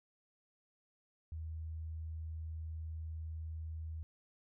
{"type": "tone", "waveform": "sine", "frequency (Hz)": 79.9, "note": "D#2", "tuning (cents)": 47, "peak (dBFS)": -40, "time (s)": [1.32, 4.03], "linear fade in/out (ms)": 0, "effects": []}